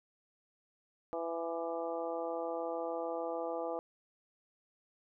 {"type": "harmonic tone with a mistuned harmonic", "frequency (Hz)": 166.6, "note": "E3", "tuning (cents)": 19, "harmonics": [2, 3, 4, 5, 6, 7], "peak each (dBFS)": [-43, -38, -40, -43, -51, -47], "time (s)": [1.13, 3.79], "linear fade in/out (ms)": 0, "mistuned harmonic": 7, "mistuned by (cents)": 24, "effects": []}